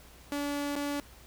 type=tone with dropouts; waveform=sawtooth; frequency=287.3 Hz; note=D4; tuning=38 cents flat; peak=-27 dBFS; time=0.32-1 s; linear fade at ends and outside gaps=0 ms; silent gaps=0.754-0.763 s; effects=added 60 Hz sine -55 dBFS peak until 1.26 s + pink hiss -55 dBFS RMS until 1.26 s